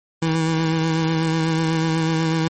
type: tone with vibrato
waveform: 25% pulse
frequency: 161.6 Hz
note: E3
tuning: 34 cents flat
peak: -14 dBFS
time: 0.22-2.48 s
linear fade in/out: 5 ms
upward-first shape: sine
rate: 8.1 Hz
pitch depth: 26 cents each way
effects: MP3 32 kbps